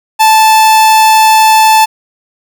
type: tone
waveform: 45% pulse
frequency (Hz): 876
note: A5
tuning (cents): -8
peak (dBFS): -3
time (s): 0.19-1.86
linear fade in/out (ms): 20
effects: none